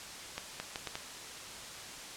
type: accelerating click train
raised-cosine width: 0.2 ms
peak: -19 dBFS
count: 5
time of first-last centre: 0.38-0.955 s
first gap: 220 ms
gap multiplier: 0.72
effects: white hiss -45 dBFS RMS until 2.16 s + low-pass 8000 Hz 12 dB/octave